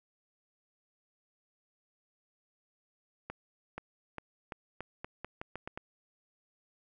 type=accelerating click train; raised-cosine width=0.5 ms; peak=-24 dBFS; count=11; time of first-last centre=3.3-5.775 s; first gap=480 ms; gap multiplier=0.84; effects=none